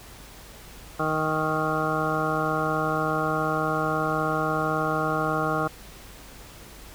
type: harmonic tone with a mistuned harmonic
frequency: 156.4 Hz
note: D#3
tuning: 9 cents sharp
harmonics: 1 / 2 / 3 / 4 / 5 / 7 / 8 / 9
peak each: -31 / -31 / -31 / -31 / -31 / -31 / -31 / -31 dBFS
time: 0.99-5.68 s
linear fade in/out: 10 ms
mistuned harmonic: 9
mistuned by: -18 cents
effects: added 50 Hz sine -48 dBFS peak until 6.94 s + pink hiss -46 dBFS RMS until 6.94 s